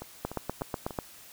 two click trains, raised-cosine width 1 ms, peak -24 / -16 dBFS, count 4 / 7, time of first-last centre 0.02-0.908 / 0.25-0.988 s, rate 3.38 / 8.13 Hz, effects white hiss -51 dBFS RMS until 1.32 s

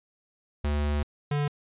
square tone pair in turn, 73.42 / 145.7 Hz, D2 / D3, 0 / -13 cents, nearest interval octave, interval 1187 cents, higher second, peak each -25 dBFS, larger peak neither, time 0.64-1.03 / 1.31-1.48 s, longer first, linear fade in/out 5 ms, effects resampled to 8000 Hz

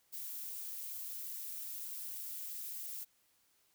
violet noise with amplitude modulation, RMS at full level -41 dBFS, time 0.12-3.05 s, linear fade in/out 20 ms, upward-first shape sine, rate 240 Hz, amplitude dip 60%, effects white hiss -73 dBFS RMS until 3.74 s

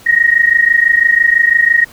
sine tone pair together, 1864.7 / 1890.7 Hz, A#6 / A#6, 0 / +24 cents, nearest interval unison, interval 24 cents, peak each -10 dBFS, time 0.06-1.85 s, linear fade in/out 10 ms, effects pink hiss -40 dBFS RMS until 1.92 s

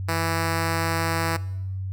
5% pulse tone, 164.81 Hz, E3, in tune, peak -12 dBFS, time 0.08-1.37 s, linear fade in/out 10 ms, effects noise-tail reverb RT60 0.9 s tail -20 dB re dry + added 95 Hz sine -27 dBFS peak until 1.92 s

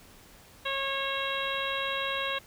harmonic tone, 546 Hz, C#5, 26 cents flat, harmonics 1 / 2 / 3 / 4 / 5 / 6 / 7, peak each -36 / -35 / -36 / -39 / -36 / -38 / -37 dBFS, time 0.65-2.39 s, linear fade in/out 10 ms, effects pink hiss -54 dBFS RMS until 2.46 s

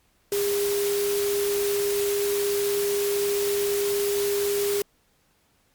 sine tone in noise, 405.4 Hz, G#4, 42 cents flat, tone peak -22 dBFS, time 0.32-4.82 s, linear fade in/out 2 ms, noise white, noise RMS -31 dBFS, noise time 0.32-4.82 s, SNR +6 dB, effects pink hiss -65 dBFS RMS until 5.74 s + MP3 96 kbps

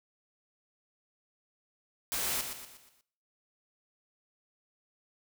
white noise with echo, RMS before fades -33 dBFS, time 2.12-2.41 s, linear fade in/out 0 ms, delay 120 ms, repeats 5, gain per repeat -7 dB, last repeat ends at 3.01 s, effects noise-tail reverb RT60 0.6 s tail -19 dB re dry

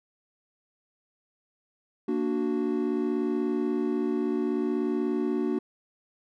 triangle chord, Bb augmented, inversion none, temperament equal, 233.1 / 293.7 / 370 Hz, Bb3 / D4 / F#4, 0 / 0 / 0 cents, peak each -28 / -27 / -27 dBFS, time 2.08-5.59 s, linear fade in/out 5 ms, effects none

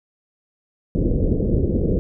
pink low-pass noise, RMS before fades -19 dBFS, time 0.95-1.99 s, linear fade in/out 0 ms, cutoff 510 Hz, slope 48 dB/octave, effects none

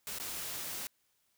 white noise with dropouts, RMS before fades -40 dBFS, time 0.07-0.87 s, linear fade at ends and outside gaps 0 ms, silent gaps 0.185-0.199 s, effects white hiss -75 dBFS RMS until 1.37 s

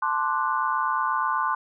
sine chord, D dominant seventh, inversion second, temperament equal, 880 / 1046.5 / 1174.7 / 1480 Hz, A5 / C6 / D6 / F#6, 0 / 0 / 0 / 0 cents, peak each -29 / -25 / -28 / -30 dBFS, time 0.02-1.55 s, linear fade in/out 5 ms, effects none

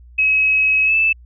sine tone with pitch glide, 2559 to 2631 Hz, D#7 to E7, +48 to -4 cents, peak -12 dBFS, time 0.18-1.13 s, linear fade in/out 10 ms, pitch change +48 cents, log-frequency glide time 0.85-0.95 s, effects added 60 Hz sine -40 dBFS peak until 1.25 s

